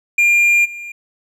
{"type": "tone with level steps", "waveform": "triangle", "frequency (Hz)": 2400, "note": "D7", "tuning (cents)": 37, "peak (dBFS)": [-8, -26], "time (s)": [0.18, 0.92], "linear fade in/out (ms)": 5, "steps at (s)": 0.64, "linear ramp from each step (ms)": 20, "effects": []}